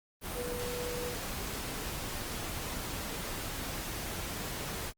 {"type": "tone in noise", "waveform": "sine", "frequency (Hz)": 488.5, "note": "B4", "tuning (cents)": -19, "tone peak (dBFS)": -37, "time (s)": [0.33, 1.15], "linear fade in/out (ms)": 50, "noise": "pink", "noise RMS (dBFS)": -38, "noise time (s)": [0.21, 4.93], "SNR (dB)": -2, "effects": ["Opus 32 kbps"]}